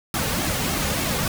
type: noise with flanger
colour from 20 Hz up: pink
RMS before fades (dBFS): -24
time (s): 0.14-1.28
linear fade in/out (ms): 2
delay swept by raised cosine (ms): 2 to 3.1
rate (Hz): 3.4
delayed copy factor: -0.6
effects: none